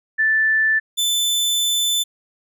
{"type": "tone pair in turn", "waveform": ["sine", "sawtooth"], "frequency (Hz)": [1760, 3520], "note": ["A6", "A7"], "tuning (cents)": [0, 0], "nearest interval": "octave", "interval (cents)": 1200, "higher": "second", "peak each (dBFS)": -14, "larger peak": "neither", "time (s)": [[0.18, 0.8], [0.97, 2.04]], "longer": "second", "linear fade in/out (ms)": 20, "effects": []}